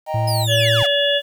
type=chord; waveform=triangle; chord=Eb major; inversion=none; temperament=equal; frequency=622.3 / 784 / 932.3 Hz; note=Eb5 / G5 / Bb5; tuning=0 / 0 / 0 cents; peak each=-22 / -24 / -26 dBFS; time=0.06-0.47 s; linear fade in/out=50 ms
type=tone; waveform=triangle; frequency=112.6 Hz; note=A2; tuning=40 cents sharp; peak=-16 dBFS; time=0.14-0.83 s; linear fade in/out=5 ms
type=linear sweep; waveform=sawtooth; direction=down; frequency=5140 to 526 Hz; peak=-21 dBFS; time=0.27-0.87 s; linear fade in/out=10 ms
type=harmonic tone; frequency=571 Hz; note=D5; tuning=49 cents flat; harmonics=1 / 3 / 5 / 6; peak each=-18 / -23 / -22 / -20 dBFS; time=0.47-1.22 s; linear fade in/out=50 ms
effects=8-bit